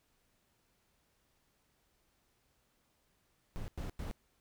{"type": "noise bursts", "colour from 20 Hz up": "brown", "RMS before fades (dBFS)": -40, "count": 3, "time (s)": [3.56, 4.112], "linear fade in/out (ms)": 0, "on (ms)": 120, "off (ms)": 96, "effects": ["pink hiss -75 dBFS RMS until 4.4 s"]}